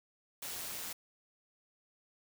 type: noise with amplitude modulation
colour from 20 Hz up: white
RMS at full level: -40 dBFS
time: 0.42-0.93 s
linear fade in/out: 5 ms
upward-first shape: sine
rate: 171 Hz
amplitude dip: 40%
effects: none